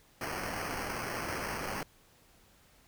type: noise with sample-and-hold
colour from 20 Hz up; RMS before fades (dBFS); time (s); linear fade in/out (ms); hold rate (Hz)
violet; -37; 0.21-1.83; 2; 3675
effects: pink hiss -63 dBFS RMS until 2.87 s